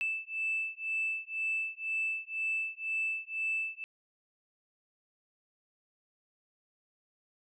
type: beating tone pair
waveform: sine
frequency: 2637 / 2639 Hz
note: E7 / E7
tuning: 0 / +1 cents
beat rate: 2 Hz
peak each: -34 / -34 dBFS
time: 0.01-3.84 s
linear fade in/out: 0 ms
effects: tanh soft clip ceiling -24 dBFS